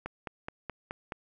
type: click train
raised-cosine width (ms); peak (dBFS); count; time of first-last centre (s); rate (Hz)
0.5; -21; 6; 0.06-1.122; 4.71
effects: none